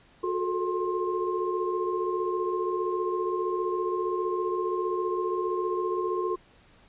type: tone cluster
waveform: sine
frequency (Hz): 363.4 / 429.8 / 444.9 / 1060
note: F#4 / A4 / A4 / C6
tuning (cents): -31 / -41 / +19 / +22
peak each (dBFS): -28 / -34 / -35 / -32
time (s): 0.23-6.36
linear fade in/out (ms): 10
effects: pink hiss -58 dBFS RMS until 6.88 s + resampled to 8000 Hz